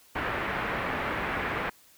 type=low-pass noise; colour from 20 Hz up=white; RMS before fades=-31 dBFS; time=0.15-1.7 s; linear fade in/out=10 ms; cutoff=2100 Hz; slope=24 dB/octave; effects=white hiss -58 dBFS RMS until 1.97 s